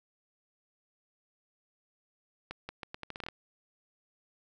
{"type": "accelerating click train", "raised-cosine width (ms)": 0.3, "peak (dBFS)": -23, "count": 11, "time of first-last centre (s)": [2.51, 3.286], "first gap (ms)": 180, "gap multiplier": 0.79, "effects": []}